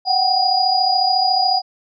sine tone cluster, 739 / 773 / 4896 Hz, F#5 / G5 / D#8, -2 / -24 / -29 cents, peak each -18 dBFS, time 0.05-1.62 s, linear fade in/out 50 ms, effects none

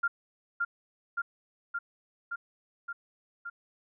sine tone with echo, 1396.9 Hz, F6, in tune, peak -24 dBFS, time 0.03-0.08 s, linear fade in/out 10 ms, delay 570 ms, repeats 6, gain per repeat -2 dB, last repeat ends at 3.5 s, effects none

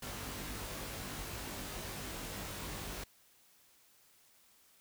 pink noise with comb filter, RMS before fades -43 dBFS, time 0.02-3.04 s, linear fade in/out 5 ms, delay 20 ms, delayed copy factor +0.95, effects white hiss -66 dBFS RMS until 4.8 s

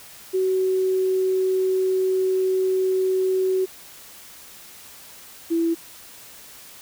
sine tone pair in turn, 375.6 / 332.8 Hz, F#4 / E4, +26 / +17 cents, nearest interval major second, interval 209 cents, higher first, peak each -18 dBFS, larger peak neither, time 0.33-3.66 / 5.5-5.75 s, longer first, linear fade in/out 20 ms, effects white hiss -44 dBFS RMS until 6.81 s

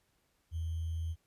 sine tone with sample-and-hold, 81.5 Hz, E2, 19 cents flat, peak -33 dBFS, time 0.51-1.16 s, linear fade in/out 50 ms, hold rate 3150 Hz, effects pink hiss -75 dBFS RMS until 1.26 s + resampled to 32000 Hz

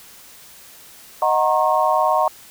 sine chord, D# minor seventh, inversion none, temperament equal with one note detuned, 622.3 / 740 / 932.3 / 1081.5 Hz, D#5 / F#5 / A#5 / C#6, 0 / 0 / 0 / -43 cents, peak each -20 dBFS, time 1.22-2.28 s, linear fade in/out 2 ms, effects white hiss -44 dBFS RMS until 2.5 s

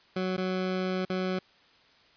20% pulse tone with dropouts, 185.6 Hz, F#3, 6 cents sharp, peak -23 dBFS, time 0.16-1.39 s, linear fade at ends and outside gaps 5 ms, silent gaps 0.367-0.378 / 1.051-1.098 s, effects white hiss -60 dBFS RMS until 2.16 s + resampled to 11025 Hz

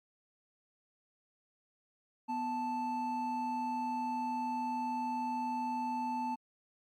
triangle tone pair together, 246.9 / 879.9 Hz, B3 / A5, 0 / 0 cents, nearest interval octave + minor seventh, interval 2200 cents, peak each -36 / -32 dBFS, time 2.28-6.36 s, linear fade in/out 20 ms, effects MP3 96 kbps

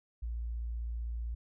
sine tone, 57.8 Hz, A#1, 14 cents flat, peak -34 dBFS, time 0.22-1.35 s, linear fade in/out 10 ms, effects none

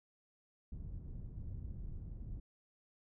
pink low-pass noise, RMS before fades -45 dBFS, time 0.72-2.4 s, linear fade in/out 5 ms, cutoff 120 Hz, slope 12 dB/octave, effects none

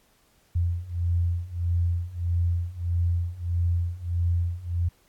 sine beating tone pair, 85.5 / 87.1 Hz, F2 / F2, -36 / -4 cents, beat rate 1.6 Hz, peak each -27 / -25 dBFS, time 0.55-4.89 s, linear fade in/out 10 ms, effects pink hiss -63 dBFS RMS until 5.08 s + AAC 64 kbps

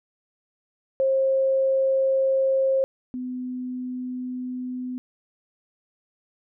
sine tone pair in turn, 534 / 252 Hz, C5 / B3, +35 / +35 cents, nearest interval octave + minor second, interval 1300 cents, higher first, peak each -18 / -28 dBFS, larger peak first, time 1-2.84 / 3.14-4.98 s, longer neither, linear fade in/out 0 ms, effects none

